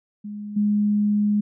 sine tone with level steps, 207.7 Hz, G#3, in tune, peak -30 / -17 dBFS, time 0.24-1.41 s, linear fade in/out 10 ms, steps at 0.56 s, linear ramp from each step 10 ms, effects none

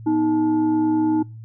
sine tone with frequency modulation, 313 Hz, D#4, 10 cents sharp, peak -16 dBFS, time 0.06-1.23 s, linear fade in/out 10 ms, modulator 558 Hz, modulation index 0.5, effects noise-tail reverb RT60 0.3 s tail -26 dB re dry + added 112 Hz sine -35 dBFS peak until 1.44 s

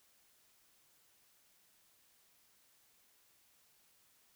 silence, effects white hiss -70 dBFS RMS until 4.35 s

